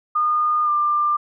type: tone with pitch glide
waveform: sine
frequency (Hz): 1220 to 1191.4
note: D#6 to D6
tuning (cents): -34 to +24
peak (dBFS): -16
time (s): 0.15-1.17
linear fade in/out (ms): 10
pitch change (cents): -42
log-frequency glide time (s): 0.64-0.7
effects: none